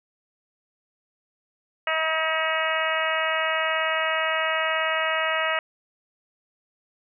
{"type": "harmonic tone", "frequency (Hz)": 319, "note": "D#4", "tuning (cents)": 43, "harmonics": [2, 3, 4, 5, 6, 7, 8, 9], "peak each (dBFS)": [-28, -33, -28, -32, -28, -32, -33, -32], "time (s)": [1.87, 5.59], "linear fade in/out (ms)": 2, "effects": []}